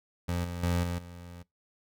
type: tone with level steps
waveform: 25% pulse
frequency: 87.31 Hz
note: F2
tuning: in tune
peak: -25 / -31 / -22 / -27 / -40 dBFS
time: 0.28-1.43 s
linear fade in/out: 10 ms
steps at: 0.44 / 0.63 / 0.83 / 0.98 s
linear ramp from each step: 5 ms
effects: noise-tail reverb RT60 0.2 s tail -23 dB re dry